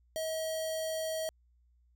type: tone with notch filter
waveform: square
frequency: 639 Hz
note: D#5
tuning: 46 cents sharp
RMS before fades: -35 dBFS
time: 0.16-1.29 s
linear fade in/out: 0 ms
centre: 1400 Hz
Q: 0.54
effects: added 60 Hz sine -64 dBFS peak until 1.95 s